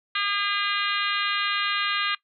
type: harmonic tone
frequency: 405.4 Hz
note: G#4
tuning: 42 cents flat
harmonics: 3 / 4 / 5 / 6 / 7 / 8 / 9 / 10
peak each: -29 / -30 / -31 / -32 / -32 / -33 / -34 / -34 dBFS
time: 0.15-2.15 s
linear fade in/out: 5 ms
effects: noise-tail reverb RT60 0.1 s tail -18 dB re dry